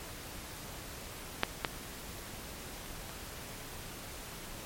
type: clicks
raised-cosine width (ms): 0.3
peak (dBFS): -9 / -12 / -30 / -28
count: 4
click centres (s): 1.434 / 1.648 / 2.86 / 3.094
effects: pink hiss -45 dBFS RMS until 4.65 s + MP3 64 kbps